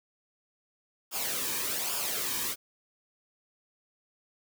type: noise with flanger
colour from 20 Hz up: white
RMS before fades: -32 dBFS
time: 1.11-2.56 s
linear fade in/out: 50 ms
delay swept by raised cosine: 0.49 to 1.49 ms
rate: 1.2 Hz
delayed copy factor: -0.6
effects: none